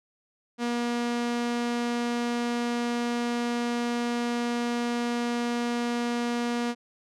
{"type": "tone", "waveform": "sawtooth", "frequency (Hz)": 238.8, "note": "A#3", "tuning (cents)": 42, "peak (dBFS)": -22, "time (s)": [0.58, 6.75], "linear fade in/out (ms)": 50, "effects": ["low-pass 7000 Hz 12 dB/octave"]}